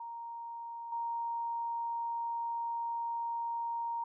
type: tone with level steps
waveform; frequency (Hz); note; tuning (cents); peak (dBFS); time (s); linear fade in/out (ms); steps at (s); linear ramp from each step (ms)
sine; 932.3; A#5; 0; -40 / -33; 0-4.04; 5; 0.92; 5
effects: none